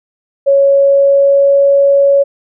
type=tone with pitch glide; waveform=sine; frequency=554.4 to 558.6 Hz; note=C#5 to C#5; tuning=0 to +13 cents; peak=-5 dBFS; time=0.46-2.24 s; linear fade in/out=20 ms; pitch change=+13 cents; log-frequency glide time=0.56-1.64 s; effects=none